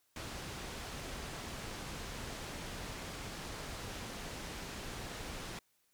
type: low-pass noise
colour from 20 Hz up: pink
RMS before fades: -44 dBFS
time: 0.16-5.59 s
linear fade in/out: 2 ms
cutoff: 8000 Hz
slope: 12 dB/octave
effects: white hiss -75 dBFS RMS until 5.93 s